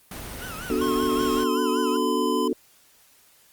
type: noise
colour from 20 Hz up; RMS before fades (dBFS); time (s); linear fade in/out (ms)
pink; -36; 0.11-1.44; 5
type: tone with vibrato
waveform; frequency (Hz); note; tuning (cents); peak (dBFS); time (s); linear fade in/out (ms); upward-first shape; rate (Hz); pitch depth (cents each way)
35% pulse; 1383; F6; -17; -34; 0.41-1.97; 5; sine; 5.2; 160
type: chord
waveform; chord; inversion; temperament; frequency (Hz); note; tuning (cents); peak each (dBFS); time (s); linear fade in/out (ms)
sine; B minor seventh; none; equal; 246.9 / 293.7 / 370 / 440; B3 / D4 / F#4 / A4; 0 / 0 / 0 / 0; -27; 0.7-2.53; 2
type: tone with pitch glide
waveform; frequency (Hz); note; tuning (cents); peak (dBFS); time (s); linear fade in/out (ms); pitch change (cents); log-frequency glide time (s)
square; 1073 to 1016.3; C6 to B5; +43 to +49; -28; 0.81-2.48; 5; -94; 1.34-1.6
effects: white hiss -57 dBFS RMS until 3.52 s + Opus 32 kbps